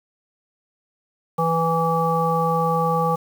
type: harmonic tone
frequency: 164.81 Hz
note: E3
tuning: in tune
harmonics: 1 / 3 / 5 / 7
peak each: -23 / -23 / -23 / -23 dBFS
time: 1.38-3.16 s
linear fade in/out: 10 ms
effects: 7-bit